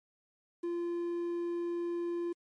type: tone with quantisation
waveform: triangle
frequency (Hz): 344.7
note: F4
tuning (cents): -23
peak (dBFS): -30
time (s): 0.63-2.33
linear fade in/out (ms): 10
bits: 10
effects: MP3 48 kbps